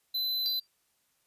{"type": "tone", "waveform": "square", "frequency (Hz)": 4026, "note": "B7", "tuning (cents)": 33, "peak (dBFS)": -29, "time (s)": [0.14, 0.6], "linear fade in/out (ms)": 10}
{"type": "tone with exponential decay", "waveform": "sine", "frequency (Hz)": 4699, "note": "D8", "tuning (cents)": 0, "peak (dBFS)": -28, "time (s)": [0.46, 0.67], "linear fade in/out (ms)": 0, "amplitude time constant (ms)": 44}
{"effects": ["white hiss -73 dBFS RMS until 1.26 s", "resampled to 32000 Hz"]}